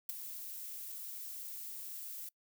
violet noise with ADSR envelope, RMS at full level -35 dBFS, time 0.09-2.29 s, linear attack 4 ms, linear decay 15 ms, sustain -10 dB, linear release 4 ms, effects noise-tail reverb RT60 0.1 s tail -24 dB re dry

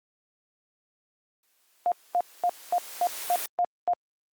white noise with exponential growth, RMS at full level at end -31 dBFS, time 1.43-3.46 s, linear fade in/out 2 ms, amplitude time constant 440 ms
sine tone bursts, 707 Hz, F5, 21 cents sharp, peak -20 dBFS, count 8, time 1.86-3.934 s, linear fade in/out 0 ms, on 58 ms, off 230 ms
effects high-pass 400 Hz 12 dB/octave + Opus 48 kbps

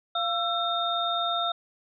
sine tone cluster, 693 / 1336 / 3659 Hz, F5 / E6 / A#7, -14 / +23 / -33 cents, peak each -29 dBFS, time 0.15-1.52 s, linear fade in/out 5 ms, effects none

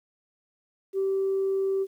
sine tone, 387.4 Hz, G4, 20 cents flat, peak -22 dBFS, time 0.93-1.87 s, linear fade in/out 50 ms, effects tanh soft clip ceiling -19 dBFS + 10-bit

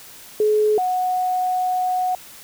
sine tone pair in turn, 425.4 / 734.9 Hz, G#4 / F#5, +42 / -12 cents, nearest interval major sixth, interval 946 cents, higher second, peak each -14 / -18 dBFS, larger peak first, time 0.4-0.78 / 0.78-2.15 s, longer second, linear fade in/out 2 ms, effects white hiss -42 dBFS RMS until 2.43 s

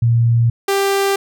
sine / sawtooth tone pair in turn, 117 / 394.6 Hz, A#2 / G4, +7 / +11 cents, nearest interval octave + major sixth, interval 2104 cents, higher second, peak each -10 dBFS, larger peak neither, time 0.02-0.5 / 0.68-1.16 s, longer neither, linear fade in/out 5 ms, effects none

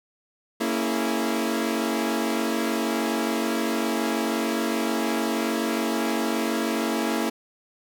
sawtooth chord, A# half-diminished seventh, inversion none, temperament equal with one note detuned, 230.4 / 277.2 / 329.6 / 415.3 Hz, A#3 / C#4 / E4 / G#4, -20 / 0 / 0 / 0 cents, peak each -23 / -26 / -24 / -29 dBFS, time 0.6-7.3 s, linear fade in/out 10 ms, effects none

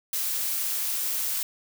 blue noise with amplitude modulation, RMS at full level -27 dBFS, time 0.13-1.43 s, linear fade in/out 2 ms, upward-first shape sine, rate 245 Hz, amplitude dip 25%, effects none

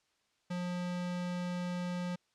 square tone, 178 Hz, F3, 33 cents sharp, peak -35 dBFS, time 0.5-2.16 s, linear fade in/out 10 ms, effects white hiss -75 dBFS RMS until 2.34 s + low-pass 6000 Hz 12 dB/octave

